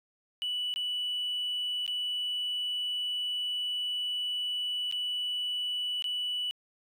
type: tone with dropouts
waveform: triangle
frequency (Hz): 2960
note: F#7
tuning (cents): 0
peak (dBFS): -27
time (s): 0.42-6.51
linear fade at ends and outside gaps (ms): 0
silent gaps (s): 0.74-0.76 / 1.864-1.878 / 4.913-4.924 / 6.023-6.042
effects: tanh soft clip ceiling -26 dBFS